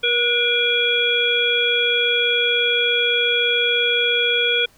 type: harmonic tone with a mistuned harmonic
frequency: 477.1 Hz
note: A#4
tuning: 40 cents sharp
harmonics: 1 / 3 / 5 / 7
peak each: -23 / -24 / -21 / -19 dBFS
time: 0.03-4.66 s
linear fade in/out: 10 ms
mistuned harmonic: 3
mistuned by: +32 cents
effects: pink hiss -54 dBFS RMS until 4.77 s